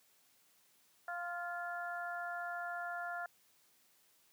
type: harmonic tone with a mistuned harmonic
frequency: 349.2 Hz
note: F4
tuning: in tune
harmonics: 2 / 3 / 4 / 5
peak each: -42 / -52 / -42 / -48 dBFS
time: 1.08-3.26 s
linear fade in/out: 2 ms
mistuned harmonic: 5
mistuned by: -19 cents
effects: white hiss -70 dBFS RMS until 4.32 s + high-pass 100 Hz 12 dB/octave